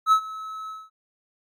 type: tone with ADSR envelope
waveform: triangle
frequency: 1294 Hz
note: E6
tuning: 32 cents flat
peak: -10 dBFS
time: 0.06-0.9 s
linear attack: 60 ms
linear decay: 81 ms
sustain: -20 dB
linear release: 210 ms
effects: MP3 96 kbps